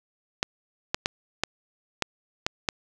clicks, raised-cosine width 0.2 ms, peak -6 dBFS, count 7, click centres 0.429 / 0.945 / 1.059 / 1.436 / 2.023 / 2.465 / 2.688 s, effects none

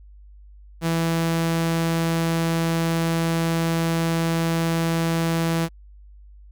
sawtooth tone, 165.3 Hz, E3, 5 cents sharp, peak -16 dBFS, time 0.81-5.69 s, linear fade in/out 50 ms, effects added 50 Hz sine -43 dBFS peak until 6.51 s

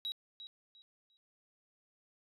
sine tone with echo, 3857 Hz, B7, 42 cents flat, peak -34 dBFS, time 0.05-0.12 s, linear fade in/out 0 ms, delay 350 ms, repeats 3, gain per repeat -12 dB, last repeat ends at 1.17 s, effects tanh soft clip ceiling -33 dBFS

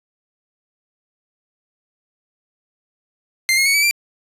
sawtooth tone with pitch steps, 2093 / 2157 / 2223 / 2290 / 2360 Hz, C7 / C#7 / C#7 / D7 / D7, 0 / -48 / +4 / -44 / +8 cents, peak -10 dBFS, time 3.49-3.91 s, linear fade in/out 0 ms, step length 84 ms, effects resampled to 32000 Hz

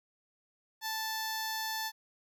10% pulse tone with notch filter, 880 Hz, A5, in tune, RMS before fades -36 dBFS, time 0.81-1.92 s, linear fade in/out 50 ms, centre 2800 Hz, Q 1.9, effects none

